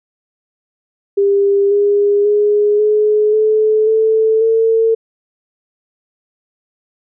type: tone with pitch steps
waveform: sine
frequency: 399.6 / 407.5 / 415.6 / 423.9 / 432.3 / 440.8 / 449.6 Hz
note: G4 / G#4 / G#4 / G#4 / A4 / A4 / A4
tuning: +33 / -33 / +1 / +35 / -31 / +3 / +37 cents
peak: -9 dBFS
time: 1.17-4.95 s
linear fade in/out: 10 ms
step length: 540 ms
effects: none